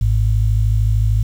sine tone pair together, 53.3 / 106.6 Hz, G#1 / G#2, +46 / +46 cents, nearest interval octave, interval 1200 cents, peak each -15 dBFS, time 0.01-1.23 s, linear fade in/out 5 ms, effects 7-bit

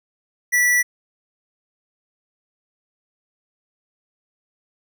square tone, 1957 Hz, B6, 16 cents flat, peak -15 dBFS, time 0.52-0.83 s, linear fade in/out 20 ms, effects none

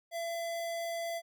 square tone, 674 Hz, E5, 38 cents sharp, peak -35 dBFS, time 0.11-1.22 s, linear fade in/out 50 ms, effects none

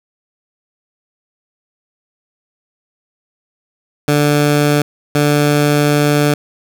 15% pulse tone pair in turn, 146.83 / 146.83 Hz, D3 / D3, 0 / 0 cents, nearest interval unison, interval 0 cents, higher neither, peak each -4 dBFS, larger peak neither, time 4.08-4.82 / 5.15-6.34 s, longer second, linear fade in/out 2 ms, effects none

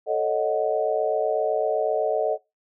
sine chord, D# half-diminished seventh, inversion second, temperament equal, 440 / 554.4 / 622.3 / 740 Hz, A4 / C#5 / D#5 / F#5, 0 / 0 / 0 / 0 cents, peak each -25 / -28 / -24 / -28 dBFS, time 0.06-2.38 s, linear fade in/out 50 ms, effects noise-tail reverb RT60 0.2 s tail -20 dB re dry

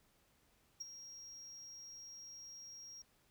triangle tone with ADSR envelope, 5610 Hz, F8, 7 cents sharp, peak -38 dBFS, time 0.8-3.02 s, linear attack 12 ms, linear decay 18 ms, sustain -11 dB, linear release 3 ms, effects pink hiss -73 dBFS RMS until 3.3 s

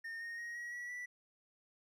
triangle tone with pitch steps, 1827 / 1853.6 / 1880.5 / 1907.9 / 1935.6 / 1963.8 Hz, A#6 / A#6 / A#6 / A#6 / B6 / B6, -35 / -10 / +15 / +40 / -35 / -10 cents, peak -40 dBFS, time 0.04-1.06 s, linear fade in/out 10 ms, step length 170 ms, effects none

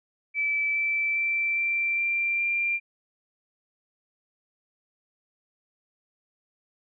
sine tone with pitch steps, 2312 / 2325 / 2339 / 2352 / 2366 / 2380 Hz, D7 / D7 / D7 / D7 / D7 / D7, -28 / -18 / -8 / +2 / +12 / +22 cents, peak -23 dBFS, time 0.34-2.8 s, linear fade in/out 50 ms, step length 410 ms, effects none

